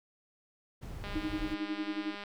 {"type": "noise", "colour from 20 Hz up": "brown", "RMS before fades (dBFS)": -41, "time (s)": [0.81, 1.55], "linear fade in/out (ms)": 20}
{"type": "click train", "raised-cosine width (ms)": 0.3, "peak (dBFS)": -27, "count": 244, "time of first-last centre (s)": [1.04, 2.237], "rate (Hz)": 203}
{"type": "tone with tremolo", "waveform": "sine", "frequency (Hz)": 310.4, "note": "D#4", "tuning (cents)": -4, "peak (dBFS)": -30, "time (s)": [1.15, 2.15], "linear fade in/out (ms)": 5, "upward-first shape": "sine", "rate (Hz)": 11, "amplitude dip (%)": 90}
{"effects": []}